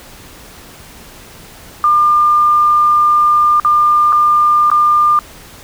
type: tone with dropouts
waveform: sine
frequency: 1200 Hz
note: D6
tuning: 37 cents sharp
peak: -7 dBFS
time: 1.84-5.19 s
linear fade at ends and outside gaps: 1 ms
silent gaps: 3.599-3.648 / 4.124-4.128 / 4.701-4.715 s
effects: pink hiss -37 dBFS RMS until 5.63 s